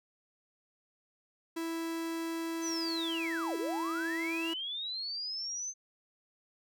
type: tone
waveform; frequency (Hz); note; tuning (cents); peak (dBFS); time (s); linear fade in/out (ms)
45% pulse; 329.6; E4; 0; -34; 1.56-4.54; 10
type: linear two-way sweep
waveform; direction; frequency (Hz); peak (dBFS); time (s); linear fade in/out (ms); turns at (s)
sine; down then up; 6272 to 311.1 to 6272; -35; 2.61-5.74; 50; 3.57
effects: none